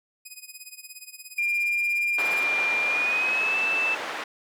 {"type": "tone with tremolo", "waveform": "10% pulse", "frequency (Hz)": 2500, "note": "D#7", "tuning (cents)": 8, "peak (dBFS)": -29, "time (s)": [0.25, 2.44], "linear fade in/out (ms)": 10, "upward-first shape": "sine", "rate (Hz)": 17, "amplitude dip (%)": 85}
{"type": "tone with pitch glide", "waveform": "sine", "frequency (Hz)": [2394, 2641], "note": ["D7", "E7"], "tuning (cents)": [33, 3], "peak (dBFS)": -22, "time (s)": [1.38, 3.95], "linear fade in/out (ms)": 5, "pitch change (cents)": 170, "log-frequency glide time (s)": [2.85, 3.57]}
{"type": "band-pass noise", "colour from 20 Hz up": "white", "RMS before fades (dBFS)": -33, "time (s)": [2.18, 4.24], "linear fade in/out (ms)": 5, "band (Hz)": [390, 1900], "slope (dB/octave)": 12}
{"effects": []}